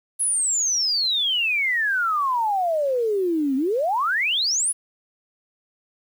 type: exponential two-way sweep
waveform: sine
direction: down then up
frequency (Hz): 10790 to 257.4 to 10790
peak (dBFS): -19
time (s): 0.19-4.73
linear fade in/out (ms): 20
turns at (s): 3.56
effects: 8-bit